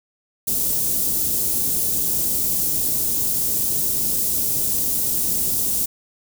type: band-stop noise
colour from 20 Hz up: white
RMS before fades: -21 dBFS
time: 0.47-5.86 s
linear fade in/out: 10 ms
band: 340 to 8200 Hz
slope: 12 dB/octave
effects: none